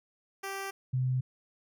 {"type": "tone pair in turn", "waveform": ["10% pulse", "sine"], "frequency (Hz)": [390.9, 128.5], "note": ["G4", "C3"], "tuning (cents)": [-5, -31], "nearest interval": "octave + perfect fifth", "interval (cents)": 1926, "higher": "first", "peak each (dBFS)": [-27, -26], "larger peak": "second", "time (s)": [[0.43, 0.71], [0.93, 1.21]], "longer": "neither", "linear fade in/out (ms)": 10, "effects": []}